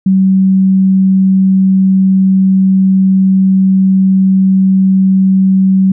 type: tone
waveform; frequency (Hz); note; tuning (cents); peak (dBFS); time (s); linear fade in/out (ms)
sine; 190.5; G3; -49; -5; 0.06-5.92; 5
effects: none